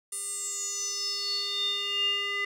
square tone with band-pass filter sweep, 402.4 Hz, G4, 45 cents sharp, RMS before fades -31 dBFS, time 0.12-2.45 s, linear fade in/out 5 ms, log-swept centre 9500 to 2200 Hz, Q 9.1, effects none

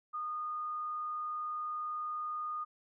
sine tone, 1227 Hz, D#6, 25 cents flat, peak -35 dBFS, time 0.13-2.65 s, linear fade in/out 20 ms, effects none

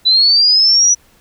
sine linear sweep, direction up, 3951 to 5920 Hz, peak -7 dBFS, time 0.05-0.95 s, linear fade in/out 20 ms, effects pink hiss -51 dBFS RMS until 1.2 s

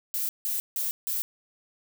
violet noise bursts, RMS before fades -29 dBFS, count 4, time 0.14-1.22 s, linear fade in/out 0 ms, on 150 ms, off 160 ms, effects none

